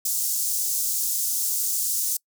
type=high-pass noise; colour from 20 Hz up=pink; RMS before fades=-25 dBFS; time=0.05-2.17 s; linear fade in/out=5 ms; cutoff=6300 Hz; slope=24 dB/octave; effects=noise-tail reverb RT60 0.1 s tail -26 dB re dry